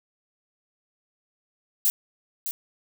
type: noise with echo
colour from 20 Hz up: violet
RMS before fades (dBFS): -21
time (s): 1.85-1.9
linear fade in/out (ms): 0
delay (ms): 610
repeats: 1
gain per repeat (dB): -9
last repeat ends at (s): 2.51
effects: none